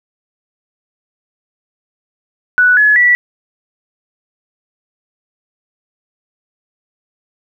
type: tone with pitch steps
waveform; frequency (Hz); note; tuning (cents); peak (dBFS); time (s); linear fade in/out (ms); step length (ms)
sine; 1480 / 1700.1 / 1952.9; F#6 / G#6 / B6; 0 / +40 / -20; -6; 2.58-3.15; 0; 190
effects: 8-bit